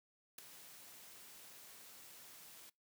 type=noise with ADSR envelope; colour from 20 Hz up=white; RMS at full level=-45 dBFS; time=0.38-2.7 s; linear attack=6 ms; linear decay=4 ms; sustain=-12 dB; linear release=9 ms; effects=noise-tail reverb RT60 0.2 s tail -24 dB re dry + high-pass 100 Hz 12 dB/octave